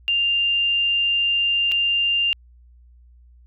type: tone with dropouts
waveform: sine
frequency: 2794 Hz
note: F7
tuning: in tune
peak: -17 dBFS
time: 0.08-2.33 s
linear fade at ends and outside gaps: 0 ms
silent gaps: 1.716-1.72 s
effects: added 60 Hz sine -47 dBFS peak until 3.46 s